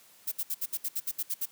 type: noise bursts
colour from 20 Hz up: violet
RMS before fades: -31 dBFS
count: 11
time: 0.27-1.458 s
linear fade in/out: 10 ms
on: 48 ms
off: 66 ms
effects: white hiss -58 dBFS RMS until 1.51 s + high-pass 100 Hz 12 dB/octave